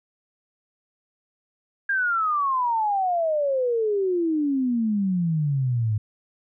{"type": "exponential sweep", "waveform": "sine", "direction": "down", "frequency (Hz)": [1624, 103.83], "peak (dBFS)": -20, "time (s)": [1.89, 5.98], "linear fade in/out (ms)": 5, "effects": []}